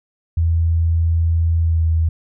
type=tone with pitch glide; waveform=sine; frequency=82.8 to 81.24 Hz; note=E2 to E2; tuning=+8 to -25 cents; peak=-13 dBFS; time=0.37-2.09 s; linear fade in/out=5 ms; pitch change=-33 cents; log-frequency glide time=1.6-1.84 s; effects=none